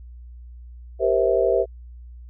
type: chord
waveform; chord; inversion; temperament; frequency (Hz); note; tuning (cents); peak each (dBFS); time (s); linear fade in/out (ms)
sine; C dominant seventh; second; just; 392.4 / 470.9 / 523.3 / 654.1; G4 / Bb4 / C5 / E5; +2 / +18 / 0 / -14; -22; 0.99-1.66; 50
effects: added 60 Hz sine -38 dBFS peak until 2.29 s